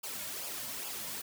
white noise with flanger, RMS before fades -40 dBFS, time 0.03-1.22 s, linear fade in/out 10 ms, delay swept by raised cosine 0.5 to 2.6 ms, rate 2.4 Hz, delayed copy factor -0.6, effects none

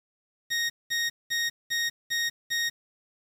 20% pulse tone bursts, 1866 Hz, A#6, 1 cent sharp, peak -20 dBFS, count 6, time 0.5-2.7 s, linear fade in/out 20 ms, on 200 ms, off 200 ms, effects low-pass 12000 Hz 12 dB/octave + 8-bit

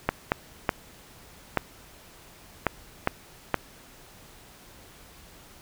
clicks, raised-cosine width 0.5 ms, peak -6 dBFS, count 7, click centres 0.09 / 0.319 / 0.692 / 1.573 / 2.667 / 3.074 / 3.543 s, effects pink hiss -51 dBFS RMS until 5.61 s

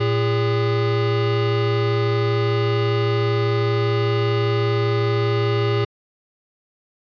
square tone pair together, 114.1 / 407.4 Hz, A#2 / G#4, -37 / -33 cents, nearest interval octave + minor seventh, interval 2204 cents, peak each -20 / -22 dBFS, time 0-5.85 s, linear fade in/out 10 ms, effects resampled to 11025 Hz

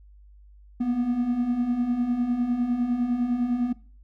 triangle beating tone pair, 235.7 / 245.6 Hz, A#3 / B3, +19 / -9 cents, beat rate 9.9 Hz, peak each -28 / -21 dBFS, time 0.8-3.73 s, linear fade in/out 10 ms, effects noise-tail reverb RT60 0.4 s tail -20 dB re dry + added 50 Hz sine -48 dBFS peak until 4.03 s

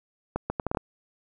accelerating click train, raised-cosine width 1 ms, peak -13 dBFS, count 7, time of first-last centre 0.36-0.772 s, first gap 140 ms, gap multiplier 0.7, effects none

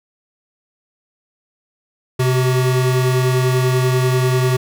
square tone pair together, 129.05 / 377 Hz, C3 / F#4, -23 / +32 cents, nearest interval octave + perfect fifth, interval 1855 cents, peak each -15 / -21 dBFS, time 2.19-4.57 s, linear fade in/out 10 ms, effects none

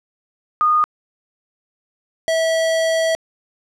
sine / square tone pair in turn, 1228 / 650.5 Hz, D#6 / E5, -23 / -23 cents, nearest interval major seventh, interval 1100 cents, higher first, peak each -12 / -16 dBFS, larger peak first, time 0.61-0.84 / 2.28-3.15 s, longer second, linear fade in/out 0 ms, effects low-pass 9000 Hz 12 dB/octave + 9-bit

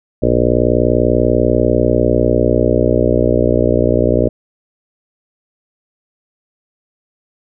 harmonic tone, 60.2 Hz, B1, 44 cents flat, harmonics 1 / 2 / 4 / 5 / 6 / 7 / 8 / 9 / 10, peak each -19 / -19 / -19 / -19 / -19 / -19 / -19 / -19 / -19 dBFS, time 0.22-4.29 s, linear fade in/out 10 ms, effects none

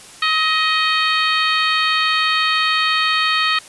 harmonic tone with a mistuned harmonic, 626 Hz, D#5, 10 cents sharp, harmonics 2 / 3 / 4 / 5 / 6 / 7, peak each -19 / -21 / -22 / -23 / -24 / -24 dBFS, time 0.22-3.59 s, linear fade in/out 5 ms, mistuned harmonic 2, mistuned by +23 cents, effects white hiss -40 dBFS RMS until 3.68 s + resampled to 24000 Hz

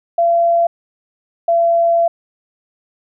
sine tone pair in turn, 681 / 677.1 Hz, F5 / E5, -44 / +46 cents, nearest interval unison, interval 10 cents, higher first, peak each -10 dBFS, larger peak neither, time 0.18-0.67 / 1.48-2.08 s, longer second, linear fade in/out 5 ms, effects none

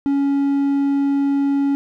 triangle tone with hard clipping, 279.4 Hz, C#4, 14 cents sharp, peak -16 dBFS, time 0.06-1.75 s, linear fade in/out 0 ms, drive 6 dB, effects none

